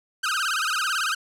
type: tone with vibrato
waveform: sawtooth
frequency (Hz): 1399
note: F6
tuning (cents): +3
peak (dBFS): -19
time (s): 0.23-1.15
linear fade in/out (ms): 10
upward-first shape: sine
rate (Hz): 18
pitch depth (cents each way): 220
effects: low-pass 11000 Hz 12 dB/octave